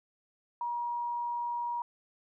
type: tone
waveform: sine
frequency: 954 Hz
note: A#5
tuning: 40 cents sharp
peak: -31 dBFS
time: 0.61-1.82 s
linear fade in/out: 2 ms
effects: none